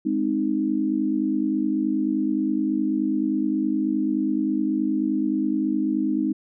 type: chord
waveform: sine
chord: Ab major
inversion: none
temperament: equal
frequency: 207.7 / 261.6 / 311.1 Hz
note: Ab3 / C4 / Eb4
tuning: 0 / 0 / 0 cents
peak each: -27 / -25 / -23 dBFS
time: 0.05-6.33 s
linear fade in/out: 10 ms
effects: none